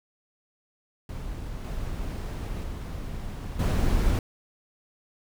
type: noise with level steps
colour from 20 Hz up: brown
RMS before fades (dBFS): -35 / -32 / -34 / -23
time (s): 1.09-4.19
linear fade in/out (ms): 2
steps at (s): 1.64 / 2.63 / 3.59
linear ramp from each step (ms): 5
effects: none